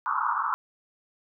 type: band-pass noise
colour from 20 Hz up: white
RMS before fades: -27 dBFS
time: 0.06-0.54 s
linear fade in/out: 0 ms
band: 890 to 1400 Hz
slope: 96 dB/octave
effects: none